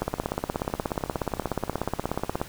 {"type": "two click trains", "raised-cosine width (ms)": 1, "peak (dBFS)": [-24, -11], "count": [47, 41], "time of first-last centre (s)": [[0.03, 2.401], [0.02, 2.415]], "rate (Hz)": [19.4, 16.7], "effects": ["pink hiss -44 dBFS RMS until 2.48 s"]}